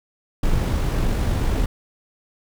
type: noise with amplitude modulation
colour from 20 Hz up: brown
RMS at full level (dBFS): -19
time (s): 0.43-1.66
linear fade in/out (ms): 5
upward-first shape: sine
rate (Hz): 48.9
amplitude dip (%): 25
effects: none